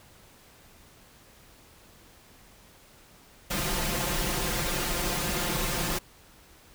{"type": "noise with comb filter", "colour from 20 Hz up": "pink", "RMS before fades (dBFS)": -29, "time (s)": [3.5, 5.99], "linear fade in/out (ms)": 10, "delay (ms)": 5.7, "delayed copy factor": 0.85, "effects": ["pink hiss -55 dBFS RMS until 6.74 s"]}